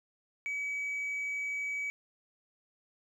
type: tone with tanh clipping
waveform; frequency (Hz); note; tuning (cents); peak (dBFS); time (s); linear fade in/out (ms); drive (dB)
triangle; 2278; C#7; +47; -33; 0.46-1.9; 0; 6
effects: none